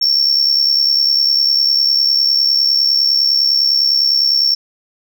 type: tone with amplitude modulation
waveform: sine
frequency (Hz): 5450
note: F8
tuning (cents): -43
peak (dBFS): -5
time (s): 0.01-4.55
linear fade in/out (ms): 10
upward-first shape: sine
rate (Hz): 69.9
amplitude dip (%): 75
effects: tanh soft clip ceiling -7 dBFS